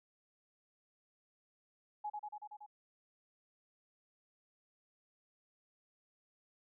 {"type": "tone with echo", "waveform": "sine", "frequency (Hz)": 839, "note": "G#5", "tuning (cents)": 17, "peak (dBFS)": -37, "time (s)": [2.04, 2.1], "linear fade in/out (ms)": 10, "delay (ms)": 94, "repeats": 6, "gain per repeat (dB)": -2, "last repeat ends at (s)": 2.664, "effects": []}